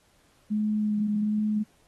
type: tone with vibrato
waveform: sine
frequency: 211.1 Hz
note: G#3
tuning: 29 cents sharp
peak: -23 dBFS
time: 0.5-1.64 s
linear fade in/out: 20 ms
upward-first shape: sine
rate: 1.3 Hz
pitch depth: 14 cents each way
effects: pink hiss -64 dBFS RMS until 1.87 s + AAC 32 kbps